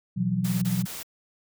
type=chord; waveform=sine; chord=B suspended fourth; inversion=none; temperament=equal with one note detuned; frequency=123.47 / 167.6 / 185 Hz; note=B2 / E3 / F#3; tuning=0 / +29 / 0 cents; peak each=-29 / -29 / -25 dBFS; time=0.16-0.86 s; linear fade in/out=20 ms
type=noise bursts; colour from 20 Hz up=white; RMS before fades=-37 dBFS; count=3; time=0.44-1.032 s; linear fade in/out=10 ms; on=180 ms; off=26 ms
effects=none